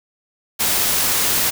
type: noise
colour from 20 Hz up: white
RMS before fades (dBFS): -18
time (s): 0.59-1.51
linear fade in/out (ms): 20
effects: none